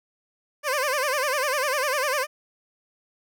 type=tone with vibrato; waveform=15% pulse; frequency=554.4 Hz; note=C#5; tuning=in tune; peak=-16 dBFS; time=0.63-2.27 s; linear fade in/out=50 ms; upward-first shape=sine; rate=10 Hz; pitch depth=160 cents each way; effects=none